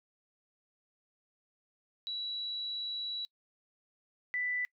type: tone pair in turn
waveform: sine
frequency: 3919 / 1984.6 Hz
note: B7 / B6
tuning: -14 / +8 cents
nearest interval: octave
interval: 1178 cents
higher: first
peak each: -35 / -31 dBFS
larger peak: second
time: 2.07-3.25 / 4.34-4.65 s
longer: first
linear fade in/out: 0 ms
effects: noise-tail reverb RT60 0.1 s tail -24 dB re dry